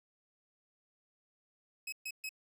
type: tone bursts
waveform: sawtooth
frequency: 2558 Hz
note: D#7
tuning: 47 cents sharp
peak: -35 dBFS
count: 3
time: 1.87-2.292 s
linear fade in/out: 5 ms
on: 54 ms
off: 130 ms
effects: none